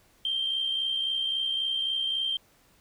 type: tone with amplitude modulation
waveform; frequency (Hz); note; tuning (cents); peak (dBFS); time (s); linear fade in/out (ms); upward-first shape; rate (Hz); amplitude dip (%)
sine; 3157; G7; +12; -23; 0.25-2.37; 2; sine; 63.7; 50
effects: tanh soft clip ceiling -19 dBFS + pink hiss -62 dBFS RMS until 2.8 s